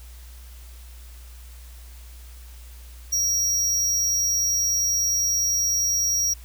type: tone with amplitude modulation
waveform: square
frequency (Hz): 5670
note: F8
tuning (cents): +25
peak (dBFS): -19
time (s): 3.12-6.34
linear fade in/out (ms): 10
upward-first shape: sine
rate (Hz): 283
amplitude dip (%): 30
effects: added 60 Hz sine -40 dBFS peak until 6.44 s + white hiss -51 dBFS RMS until 6.44 s